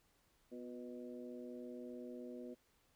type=harmonic tone with a mistuned harmonic; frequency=123.47 Hz; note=B2; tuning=in tune; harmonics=2 / 3 / 4 / 5; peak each=-49 / -52 / -53 / -57 dBFS; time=0.51-2.55 s; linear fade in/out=20 ms; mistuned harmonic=3; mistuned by=-48 cents; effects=pink hiss -75 dBFS RMS until 2.95 s